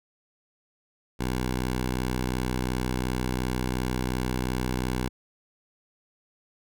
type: tone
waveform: 10% pulse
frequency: 62.8 Hz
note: B1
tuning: 30 cents sharp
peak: -18 dBFS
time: 1.19-5.09 s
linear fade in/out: 20 ms
effects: none